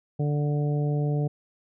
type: harmonic tone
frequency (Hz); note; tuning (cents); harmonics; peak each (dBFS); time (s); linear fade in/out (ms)
146.83; D3; 0; 1 / 2 / 3 / 4 / 5; -23 / -34 / -33 / -38 / -40; 0.19-1.28; 10
effects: none